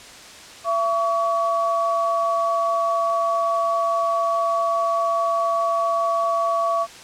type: tone pair together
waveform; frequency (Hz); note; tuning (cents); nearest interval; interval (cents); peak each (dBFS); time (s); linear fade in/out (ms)
sine; 673 / 1131.8; E5 / C#6; +36 / +36; major sixth; 900; -21; 0.64-6.87; 50
effects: white hiss -41 dBFS RMS until 7.03 s + low-pass 7000 Hz 12 dB/octave